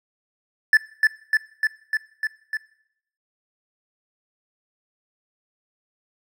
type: tone with echo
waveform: triangle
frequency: 1748 Hz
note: A6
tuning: 12 cents flat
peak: -9 dBFS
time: 0.73-0.77 s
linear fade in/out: 2 ms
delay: 300 ms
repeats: 6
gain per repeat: -2 dB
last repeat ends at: 2.57 s
effects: noise-tail reverb RT60 0.7 s tail -19 dB re dry